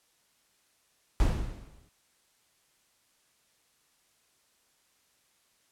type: noise with exponential decay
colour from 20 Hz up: brown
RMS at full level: -22 dBFS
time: 1.2-1.89 s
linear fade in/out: 0 ms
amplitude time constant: 150 ms
effects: white hiss -69 dBFS RMS until 5.71 s + low-pass 11000 Hz 12 dB/octave